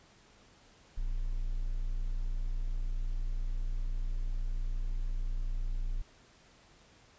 triangle tone, 30 Hz, B0, 49 cents flat, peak -28 dBFS, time 0.97-6.02 s, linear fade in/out 10 ms, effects pink hiss -61 dBFS RMS until 7.18 s + resampled to 16000 Hz

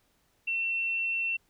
sine tone, 2703 Hz, E7, 43 cents sharp, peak -27 dBFS, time 0.47-1.37 s, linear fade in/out 10 ms, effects pink hiss -70 dBFS RMS until 1.49 s

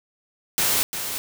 white noise with echo, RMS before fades -21 dBFS, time 0.58-0.83 s, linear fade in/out 0 ms, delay 350 ms, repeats 1, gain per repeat -8 dB, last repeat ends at 1.18 s, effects none

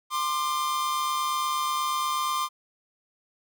45% pulse tone pair together, 1046.5 / 1194.8 Hz, C6 / D6, 0 / +29 cents, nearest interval major second, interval 229 cents, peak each -28 dBFS, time 0.1-2.49 s, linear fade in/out 50 ms, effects none

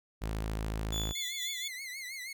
sawtooth tone, 53.9 Hz, A1, 35 cents flat, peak -29 dBFS, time 0.21-1.13 s, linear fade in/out 20 ms
30% pulse tone with tremolo, 3458 Hz, A7, 31 cents flat, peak -31 dBFS, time 0.92-1.68 s, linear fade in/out 5 ms, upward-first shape triangle, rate 4.2 Hz, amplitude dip 50%
sawtooth tone with vibrato, 2083 Hz, C7, 8 cents flat, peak -36 dBFS, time 1.15-2.33 s, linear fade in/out 5 ms, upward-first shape triangle, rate 6.3 Hz, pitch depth 120 cents each way
effects none

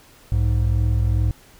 triangle tone pair together, 62.14 / 104.5 Hz, B1 / G#2, +11 / +11 cents, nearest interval major sixth, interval 900 cents, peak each -17 dBFS, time 0.32-1.31 s, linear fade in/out 0 ms, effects pink hiss -50 dBFS RMS until 1.59 s

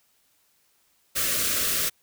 white band-stop noise, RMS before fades -25 dBFS, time 1.15-1.9 s, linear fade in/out 20 ms, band 670 to 1100 Hz, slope 96 dB/octave, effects white hiss -66 dBFS RMS until 2.02 s

